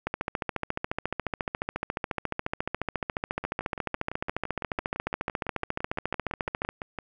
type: two click trains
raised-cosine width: 0.5 ms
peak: -13 / -19 dBFS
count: 95 / 22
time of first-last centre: 0.07-6.69 / 3.44-6.987 s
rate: 14.2 / 5.92 Hz
effects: none